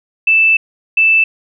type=tone pair in turn; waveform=sine; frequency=2642 / 2642 Hz; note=E7 / E7; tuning=+3 / +3 cents; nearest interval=unison; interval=0 cents; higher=neither; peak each=-7 dBFS; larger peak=neither; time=0.27-0.57 / 0.97-1.24 s; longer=first; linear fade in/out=5 ms; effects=none